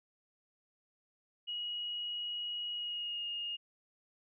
sine tone with pitch glide, 2900 to 2847 Hz, F#7 to F7, -35 to +33 cents, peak -36 dBFS, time 1.47-3.57 s, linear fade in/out 20 ms, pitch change -32 cents, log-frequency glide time 2.74-3.26 s, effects none

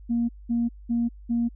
sine tone bursts, 235.2 Hz, A#3, 16 cents sharp, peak -20 dBFS, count 4, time 0.09-1.49 s, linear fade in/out 20 ms, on 200 ms, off 200 ms, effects tanh soft clip ceiling -16 dBFS + added 50 Hz sine -42 dBFS peak until 1.55 s

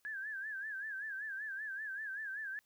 sine tone with vibrato, 1652 Hz, G#6, 10 cents flat, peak -39 dBFS, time 0.05-2.59 s, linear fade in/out 0 ms, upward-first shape sine, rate 5.2 Hz, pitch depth 120 cents each way, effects white hiss -75 dBFS RMS until 2.65 s

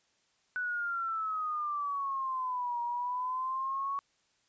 sine exponential two-way sweep, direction down then up, 1492 to 948 to 1119 Hz, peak -31 dBFS, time 0.56-3.99 s, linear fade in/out 0 ms, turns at 2.81 s, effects white hiss -72 dBFS RMS until 4.48 s + resampled to 16000 Hz

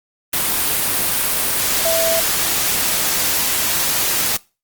sine tone in noise, 659.3 Hz, E5, in tune, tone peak -16 dBFS, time 1.85-2.2 s, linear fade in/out 5 ms, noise white, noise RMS -18 dBFS, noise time 0.33-4.37 s, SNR -1 dB, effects noise-tail reverb RT60 0.3 s tail -23 dB re dry + Opus 32 kbps

